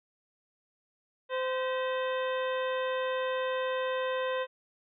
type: harmonic tone with a mistuned harmonic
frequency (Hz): 516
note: C5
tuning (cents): -24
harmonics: 1 / 2 / 3 / 4 / 5 / 6 / 7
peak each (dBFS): -30 / -36 / -40 / -42 / -44 / -46 / -47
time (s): 1.29-4.47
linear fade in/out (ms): 50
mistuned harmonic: 4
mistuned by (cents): -120
effects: none